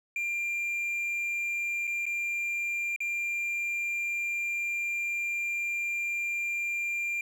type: tone with dropouts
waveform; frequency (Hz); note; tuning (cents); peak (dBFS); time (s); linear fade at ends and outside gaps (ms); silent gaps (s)
triangle; 2386; D7; +27; -27; 0.16-7.21; 2; 1.871-1.875 / 2.056-2.064 / 2.962-3.004
effects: none